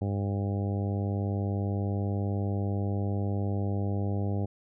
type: harmonic tone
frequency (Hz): 100.1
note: G2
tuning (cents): +37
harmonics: 1 / 2 / 3 / 4 / 5 / 6 / 7 / 8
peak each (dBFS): -28 / -34 / -38 / -40 / -42 / -44 / -45 / -46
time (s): 0.01-4.46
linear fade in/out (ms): 10
effects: none